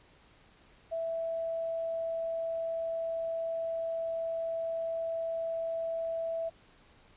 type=tone; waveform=sine; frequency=659.3 Hz; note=E5; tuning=in tune; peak=-31 dBFS; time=0.91-6.5 s; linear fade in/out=20 ms; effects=pink hiss -61 dBFS RMS until 7.16 s + resampled to 8000 Hz